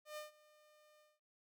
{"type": "tone with ADSR envelope", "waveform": "sawtooth", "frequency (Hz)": 605, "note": "D#5", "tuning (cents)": -49, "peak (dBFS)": -40, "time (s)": [0.05, 1.2], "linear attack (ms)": 120, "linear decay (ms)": 140, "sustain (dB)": -22, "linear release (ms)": 200, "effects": []}